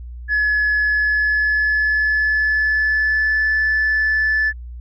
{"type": "tone with pitch glide", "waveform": "sine", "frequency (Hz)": [1703, 1741.8], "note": ["G#6", "A6"], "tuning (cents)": [43, -18], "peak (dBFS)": -13, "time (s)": [0.28, 4.53], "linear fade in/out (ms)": 50, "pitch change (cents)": 39, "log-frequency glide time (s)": [0.74, 3.5], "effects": ["tanh soft clip ceiling -12 dBFS", "added 60 Hz sine -30 dBFS peak until 4.8 s"]}